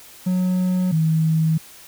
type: tone pair in turn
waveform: triangle / sine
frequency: 183.1 / 159.57 Hz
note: F#3 / D#3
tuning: -18 / +44 cents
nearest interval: major second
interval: 238 cents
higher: first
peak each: -15 dBFS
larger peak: neither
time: 0.26-0.92 / 0.92-1.58 s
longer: neither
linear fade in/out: 10 ms
effects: white hiss -44 dBFS RMS until 1.87 s